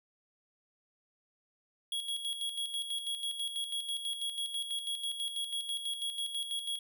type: tone with tremolo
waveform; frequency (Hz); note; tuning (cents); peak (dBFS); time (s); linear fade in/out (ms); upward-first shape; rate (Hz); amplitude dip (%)
square; 3322; G#7; 0; -33; 1.92-6.79; 2; square; 6.1; 55
effects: none